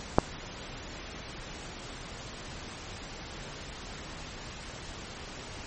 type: click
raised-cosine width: 1 ms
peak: -3 dBFS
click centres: 0.185 s
effects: pink hiss -42 dBFS RMS until 5.66 s + MP3 32 kbps

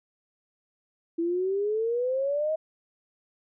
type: exponential sweep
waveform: sine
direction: up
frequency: 329.6 to 639 Hz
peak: -24 dBFS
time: 1.18-2.56 s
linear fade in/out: 10 ms
effects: none

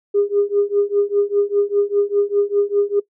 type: tone with tremolo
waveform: sine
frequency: 406.6 Hz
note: G#4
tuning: 37 cents flat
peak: -10 dBFS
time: 0.14-3 s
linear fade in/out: 10 ms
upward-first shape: triangle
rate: 5 Hz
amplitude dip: 100%
effects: noise-tail reverb RT60 0.1 s tail -19 dB re dry + tanh soft clip ceiling -7 dBFS

